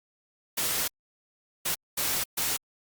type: noise bursts at uneven times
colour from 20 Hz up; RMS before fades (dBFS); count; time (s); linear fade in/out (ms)
white; -28; 4; 0.57-0.88 / 1.65-1.75 / 1.97-2.24 / 2.37-2.57; 10
effects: Opus 48 kbps